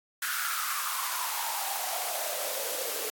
white noise with high-pass filter sweep, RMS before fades -32 dBFS, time 0.22-3.1 s, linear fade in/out 2 ms, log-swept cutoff 1500 to 440 Hz, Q 7.1, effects AAC 64 kbps

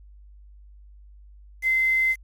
sine tone with quantisation, 2065 Hz, C7, 23 cents flat, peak -18 dBFS, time 1.62-2.16 s, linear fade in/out 50 ms, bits 7, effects added 50 Hz sine -45 dBFS peak until 2.23 s + MP3 64 kbps

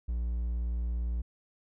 triangle tone, 58.8 Hz, A#1, 16 cents sharp, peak -27 dBFS, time 0.08-1.22 s, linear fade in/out 10 ms, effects none

